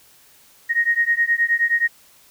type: beating tone pair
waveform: sine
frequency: 1864.7 / 1874.2 Hz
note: A#6 / A#6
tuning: 0 / +9 cents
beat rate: 9.5 Hz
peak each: -19 dBFS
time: 0.69-1.88 s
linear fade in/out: 20 ms
effects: white hiss -52 dBFS RMS until 2.3 s